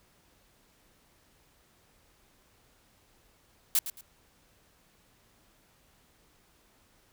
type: noise with echo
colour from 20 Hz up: blue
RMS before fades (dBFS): -24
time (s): 3.75-3.79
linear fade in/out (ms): 2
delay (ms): 110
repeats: 2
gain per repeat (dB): -12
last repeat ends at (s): 4.01
effects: pink hiss -65 dBFS RMS until 7.12 s